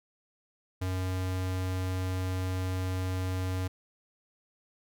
square tone, 92.7 Hz, F#2, 4 cents sharp, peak -30 dBFS, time 0.81-3.68 s, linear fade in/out 10 ms, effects none

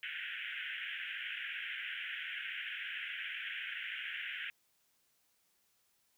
pink band-pass noise, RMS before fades -42 dBFS, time 0.03-4.5 s, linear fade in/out 0 ms, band 1500 to 3200 Hz, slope 96 dB/octave, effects white hiss -75 dBFS RMS until 6.17 s

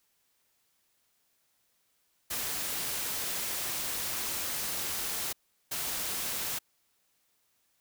white noise bursts at uneven times, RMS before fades -34 dBFS, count 2, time 2.3-5.33 / 5.71-6.59 s, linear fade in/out 10 ms, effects white hiss -73 dBFS RMS until 7.8 s

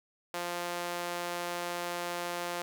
sawtooth tone with high-pass filter, 174.61 Hz, F3, in tune, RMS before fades -36 dBFS, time 0.34-2.62 s, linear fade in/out 0 ms, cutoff 550 Hz, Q 0.93, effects none

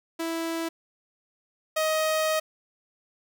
sawtooth tone pair in turn, 329.6 / 628.2 Hz, E4 / D#5, 0 / +16 cents, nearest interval major seventh, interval 1116 cents, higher second, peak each -24 / -19 dBFS, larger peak second, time 0.19-0.69 / 1.76-2.4 s, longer second, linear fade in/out 10 ms, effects none

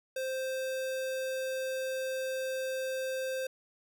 square tone, 523.3 Hz, C5, in tune, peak -33 dBFS, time 0.16-3.47 s, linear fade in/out 5 ms, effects none

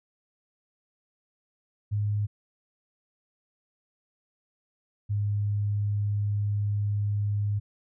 sine tone pair in turn, 103.83 / 102.93 Hz, G#2 / G#2, 0 / -15 cents, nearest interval unison, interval 15 cents, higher first, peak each -24 dBFS, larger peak neither, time 1.91-2.27 / 5.09-7.6 s, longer second, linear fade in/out 20 ms, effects none

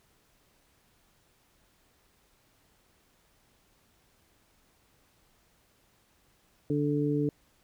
harmonic tone, 146.3 Hz, D3, 6 cents flat, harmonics 1 / 2 / 3, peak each -30 / -28 / -31 dBFS, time 6.7-7.29 s, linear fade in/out 2 ms, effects pink hiss -67 dBFS RMS until 7.63 s

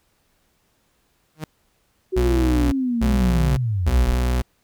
sawtooth tone with exponential growth, 155.6 Hz, D#3, in tune, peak -20 dBFS, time 1.35-1.44 s, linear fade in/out 0 ms, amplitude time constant 18 ms
sine linear sweep, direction down, 377.6 to 33.9 Hz, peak -19 dBFS, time 2.12-4.15 s, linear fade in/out 20 ms
40% pulse tone bursts, 61.74 Hz, B1, in tune, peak -17 dBFS, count 3, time 2.16-4.42 s, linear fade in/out 10 ms, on 560 ms, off 290 ms
effects pink hiss -65 dBFS RMS until 4.63 s

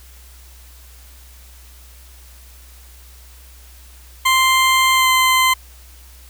20% pulse tone with pitch glide, 1046.5 to 1035.1 Hz, C6 to C6, 0 to -19 cents, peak -7 dBFS, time 4.25-5.54 s, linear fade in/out 10 ms, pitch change -19 cents, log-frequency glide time 4.94-5.08 s, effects added 62 Hz sine -41 dBFS peak until 6.29 s + white hiss -47 dBFS RMS until 6.29 s

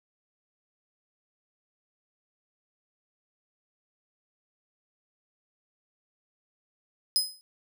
sawtooth tone with exponential decay, 5040 Hz, D#8, 21 cents sharp, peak -16 dBFS, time 7.16-7.41 s, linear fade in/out 0 ms, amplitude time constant 53 ms, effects none

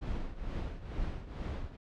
brown noise with tremolo, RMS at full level -34 dBFS, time 0.01-1.77 s, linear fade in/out 20 ms, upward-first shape triangle, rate 2.2 Hz, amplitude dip 80%, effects low-pass 4000 Hz 12 dB/octave

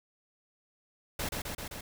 pink noise with echo, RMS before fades -34 dBFS, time 1.19-1.29 s, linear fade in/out 5 ms, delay 130 ms, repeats 4, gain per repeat -2 dB, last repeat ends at 1.81 s, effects none

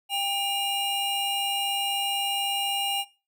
square tone pair together, 795.8 / 2836 Hz, G5 / F7, +26 / +26 cents, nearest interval octave + minor seventh, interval 2200 cents, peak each -30 / -28 dBFS, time 0.09-3.05 s, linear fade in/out 50 ms, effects noise-tail reverb RT60 0.3 s tail -18 dB re dry

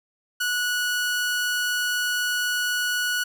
sawtooth tone, 1468 Hz, F#6, 14 cents flat, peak -19 dBFS, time 0.4-3.24 s, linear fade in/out 10 ms, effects none

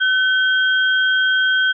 sine tone pair together, 1520 / 3221 Hz, F#6 / G7, +46 / +46 cents, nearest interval octave + minor second, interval 1300 cents, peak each -14 / -21 dBFS, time 0-1.73 s, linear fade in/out 20 ms, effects none

